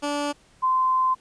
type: tone pair in turn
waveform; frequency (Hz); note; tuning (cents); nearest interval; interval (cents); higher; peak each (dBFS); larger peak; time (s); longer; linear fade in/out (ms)
15% pulse / sine; 290.2 / 1034.2; D4 / C6; -21 / -20; octave + minor seventh; 2201; second; -18; neither; 0.02-0.33 / 0.62-1.15; second; 20
effects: pink hiss -57 dBFS RMS until 1.2 s + resampled to 22050 Hz